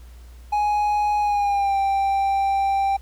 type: tone with pitch glide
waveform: triangle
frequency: 833 to 786.2 Hz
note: G#5 to G5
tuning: +5 to +5 cents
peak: -16 dBFS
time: 0.52-2.97 s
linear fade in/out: 10 ms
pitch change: -100 cents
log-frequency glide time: 1.2-1.77 s
effects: added 60 Hz sine -40 dBFS peak until 3.01 s + pink hiss -55 dBFS RMS until 3.01 s